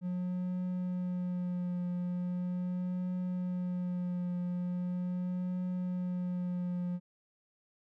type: tone with vibrato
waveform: triangle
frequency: 179.6 Hz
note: F3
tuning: 49 cents sharp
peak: -30 dBFS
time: 0.01-7 s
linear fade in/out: 50 ms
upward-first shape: triangle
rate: 0.4 Hz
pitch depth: 21 cents each way
effects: none